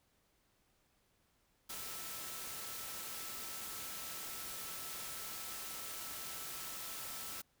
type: tone in noise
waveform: sine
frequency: 1318.5 Hz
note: E6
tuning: in tune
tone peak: -56 dBFS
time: 1.69-7.42 s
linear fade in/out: 10 ms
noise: white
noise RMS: -45 dBFS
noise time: 1.69-7.42 s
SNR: -14 dB
effects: pink hiss -75 dBFS RMS until 7.6 s